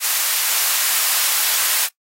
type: high-pass noise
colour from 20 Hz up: white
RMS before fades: -18 dBFS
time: 0-1.89 s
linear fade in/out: 50 ms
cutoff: 950 Hz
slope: 12 dB/octave
effects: noise-tail reverb RT60 0.1 s tail -18 dB re dry + AAC 48 kbps